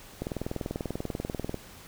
click train, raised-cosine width 2 ms, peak -18 dBFS, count 28, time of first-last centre 0.22-1.544 s, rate 20.4 Hz, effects pink hiss -49 dBFS RMS until 1.87 s

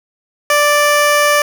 15% pulse tone, 587.3 Hz, D5, in tune, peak -3 dBFS, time 0.5-1.42 s, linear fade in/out 2 ms, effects none

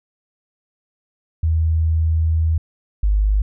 sine tone pair in turn, 80.5 / 51.04 Hz, E2 / G#1, -41 / -29 cents, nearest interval minor sixth, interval 788 cents, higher first, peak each -14 / -13 dBFS, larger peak second, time 1.43-2.58 / 3.03-3.42 s, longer first, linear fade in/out 5 ms, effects none

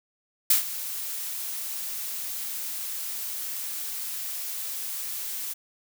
blue noise with ADSR envelope, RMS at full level -18 dBFS, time 0.5-5.54 s, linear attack 5 ms, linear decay 120 ms, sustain -15 dB, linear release 15 ms, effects none

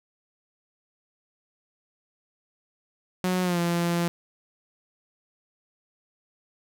sawtooth tone with pitch glide, 183 to 171.73 Hz, F#3 to F3, -19 to -29 cents, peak -19 dBFS, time 3.24-4.08 s, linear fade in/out 0 ms, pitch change -110 cents, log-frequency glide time 3.42-3.59 s, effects none

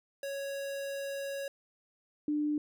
square / sine tone pair in turn, 554.4 / 298.1 Hz, C#5 / D4, 0 / +26 cents, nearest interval major seventh, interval 1074 cents, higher first, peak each -36 / -28 dBFS, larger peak second, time 0.23-1.48 / 2.28-2.58 s, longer first, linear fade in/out 2 ms, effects none

